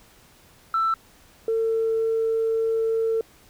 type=tone pair in turn; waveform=sine; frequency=1329 / 449.7 Hz; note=E6 / A4; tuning=+14 / +38 cents; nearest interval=octave + perfect fifth; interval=1876 cents; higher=first; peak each=-18 / -19 dBFS; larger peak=first; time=0.74-0.94 / 1.48-3.21 s; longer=second; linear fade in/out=2 ms; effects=tanh soft clip ceiling -16 dBFS + pink hiss -54 dBFS RMS until 3.49 s